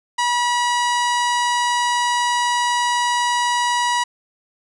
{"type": "tone", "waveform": "sawtooth", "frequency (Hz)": 968, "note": "B5", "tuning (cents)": -35, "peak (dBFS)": -13, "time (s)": [0.18, 4.04], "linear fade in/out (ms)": 10, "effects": ["resampled to 22050 Hz", "8-bit"]}